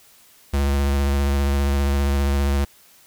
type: tone with vibrato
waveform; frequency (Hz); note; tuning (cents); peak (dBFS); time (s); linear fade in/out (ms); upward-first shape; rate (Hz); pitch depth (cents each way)
square; 69.9; C#2; +15; -18; 0.53-2.65; 10; sine; 15; 27
effects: white hiss -52 dBFS RMS until 3.06 s